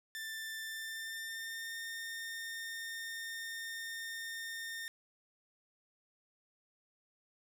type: tone with pitch glide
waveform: sawtooth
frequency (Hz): 1776 to 1822.8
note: A6 to A#6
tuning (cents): +16 to -39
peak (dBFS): -37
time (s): 0.15-4.88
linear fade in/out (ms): 0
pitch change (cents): +45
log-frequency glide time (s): 0.65-1.77
effects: none